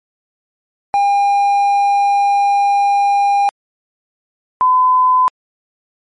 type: tone pair in turn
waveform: triangle / sine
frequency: 805 / 1013.7 Hz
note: G5 / B5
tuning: +46 / +45 cents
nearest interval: major third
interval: 399 cents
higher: second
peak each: -8 dBFS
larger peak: neither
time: 0.94-3.49 / 4.61-5.28 s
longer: first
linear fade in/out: 0 ms
effects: MP3 48 kbps